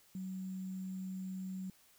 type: tone with sample-and-hold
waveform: sine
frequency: 187.9 Hz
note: F#3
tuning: 27 cents sharp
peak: -39 dBFS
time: 0.15-1.7 s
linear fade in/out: 2 ms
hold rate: 7350 Hz
effects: white hiss -66 dBFS RMS until 1.98 s